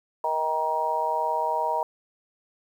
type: harmonic tone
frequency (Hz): 157.5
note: D#3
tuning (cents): +21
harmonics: 3 / 4 / 5 / 6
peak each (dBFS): -34 / -29 / -31 / -25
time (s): 0.24-1.83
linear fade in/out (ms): 2
effects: 9-bit